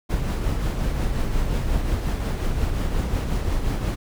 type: noise with tremolo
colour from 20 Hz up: brown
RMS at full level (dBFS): -21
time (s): 0.09-3.96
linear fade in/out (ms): 20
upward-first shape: triangle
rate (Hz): 5.6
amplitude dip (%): 45
effects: none